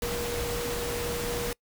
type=tone in noise; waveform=sine; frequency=477.2 Hz; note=A#4; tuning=41 cents sharp; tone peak=-32 dBFS; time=0.02-1.53 s; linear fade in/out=2 ms; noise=pink; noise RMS=-33 dBFS; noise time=0.02-1.53 s; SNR=-2 dB; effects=noise-tail reverb RT60 0.1 s tail -25 dB re dry